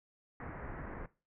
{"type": "low-pass noise", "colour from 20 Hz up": "pink", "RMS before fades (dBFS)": -44, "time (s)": [0.4, 1.06], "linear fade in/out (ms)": 2, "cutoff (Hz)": 2000, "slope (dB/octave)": 48, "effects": ["noise-tail reverb RT60 0.3 s tail -18 dB re dry"]}